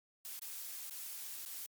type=noise with dropouts; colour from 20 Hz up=blue; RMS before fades=-45 dBFS; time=0.25-1.66 s; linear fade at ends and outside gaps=0 ms; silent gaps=0.392-0.419 / 0.897-0.909 / 1.451-1.46 s; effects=MP3 96 kbps